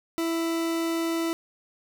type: tone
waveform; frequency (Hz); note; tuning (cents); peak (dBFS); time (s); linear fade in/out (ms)
40% pulse; 330.9; E4; +7; -24; 0.18-1.33; 0
effects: none